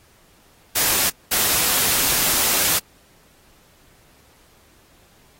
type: noise bursts at uneven times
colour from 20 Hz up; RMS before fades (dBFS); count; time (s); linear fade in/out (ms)
white; -19; 2; 0.75-1.1 / 1.31-2.79; 10
effects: pink hiss -55 dBFS RMS until 5.39 s + AAC 48 kbps